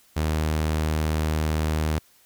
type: tone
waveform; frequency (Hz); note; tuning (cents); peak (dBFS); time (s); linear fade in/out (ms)
sawtooth; 77.78; D#2; 0; -18; 0.16-1.99; 10
effects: white hiss -58 dBFS RMS until 2.25 s